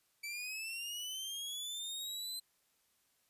sawtooth linear sweep, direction up, 2304 to 4085 Hz, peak -37 dBFS, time 0.23-2.4 s, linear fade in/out 10 ms, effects white hiss -75 dBFS RMS until 3.29 s + resampled to 32000 Hz

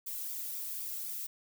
violet noise with flanger, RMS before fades -39 dBFS, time 0.06-1.27 s, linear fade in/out 10 ms, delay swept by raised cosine 0.84 to 1.57 ms, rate 3.9 Hz, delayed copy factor +0.5, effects none

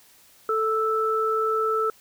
sine tone pair together, 440 / 1318.5 Hz, A4 / E6, 0 / 0 cents, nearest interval octave + perfect fifth, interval 1900 cents, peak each -24 / -23 dBFS, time 0.49-1.9 s, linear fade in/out 2 ms, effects white hiss -55 dBFS RMS until 2 s

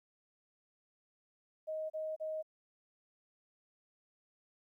sine tone bursts, 627 Hz, D#5, 13 cents sharp, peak -36 dBFS, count 3, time 1.67-2.428 s, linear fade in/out 20 ms, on 230 ms, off 34 ms, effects 13-bit

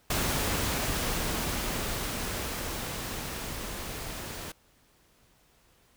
pink noise with level ramp, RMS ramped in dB -28 to -39 dBFS, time 0.1-4.52 s, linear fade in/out 5 ms, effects pink hiss -64 dBFS RMS until 5.96 s

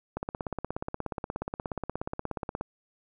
click train, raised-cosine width 1 ms, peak -18 dBFS, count 42, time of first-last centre 0.17-2.61 s, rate 16.8 Hz, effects none

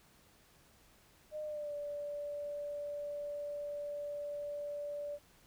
sine tone with pitch glide, 610 to 582.1 Hz, D#5 to D5, -34 to -15 cents, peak -38 dBFS, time 1.31-5.19 s, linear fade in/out 50 ms, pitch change -81 cents, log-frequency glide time 1.43-1.74 s, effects pink hiss -65 dBFS RMS until 5.46 s

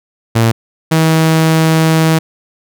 sawtooth tone pair in turn, 114.1 / 160.43 Hz, A#2 / E3, -37 / -47 cents, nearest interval tritone, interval 590 cents, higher second, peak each -4 dBFS, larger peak neither, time 0.35-0.52 / 0.91-2.19 s, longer second, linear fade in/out 10 ms, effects none

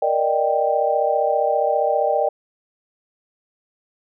sine chord, Eb major seventh, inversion second, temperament equal, 466.2 / 587.3 / 622.3 / 784 Hz, Bb4 / D5 / Eb5 / G5, 0 / 0 / 0 / 0 cents, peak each -24 / -21 / -22 / -21 dBFS, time 0.02-2.29 s, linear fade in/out 5 ms, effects none

